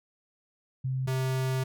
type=tone pair in turn; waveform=sine / square; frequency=130.81 / 130.81 Hz; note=C3 / C3; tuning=0 / 0 cents; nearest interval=unison; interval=0 cents; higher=neither; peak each=-27 dBFS; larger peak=neither; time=0.84-1.07 / 1.07-1.64 s; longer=second; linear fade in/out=10 ms; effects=none